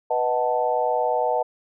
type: chord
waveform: sine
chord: B dominant seventh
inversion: none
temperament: equal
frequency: 493.9 / 622.3 / 740 / 880 Hz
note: B4 / D#5 / F#5 / A5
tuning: 0 / 0 / 0 / 0 cents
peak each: -25 dBFS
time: 0.1-1.43 s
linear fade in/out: 10 ms
effects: none